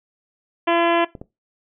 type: harmonic tone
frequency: 339.2 Hz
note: E4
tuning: 50 cents sharp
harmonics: 1 / 2 / 3 / 4 / 5 / 6 / 7 / 8 / 9 / 10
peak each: -20 / -20 / -22 / -31 / -27 / -31 / -30 / -31 / -32 / -40 dBFS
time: 0.67-1.05 s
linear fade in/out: 10 ms
type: clicks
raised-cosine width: 2 ms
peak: -21 dBFS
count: 2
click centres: 1.152 / 1.215 s
effects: noise-tail reverb RT60 0.2 s tail -18 dB re dry